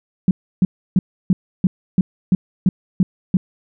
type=tone bursts; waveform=sine; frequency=185 Hz; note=F#3; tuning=in tune; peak=-9 dBFS; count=10; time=0.28-3.37 s; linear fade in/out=2 ms; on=30 ms; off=310 ms; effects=none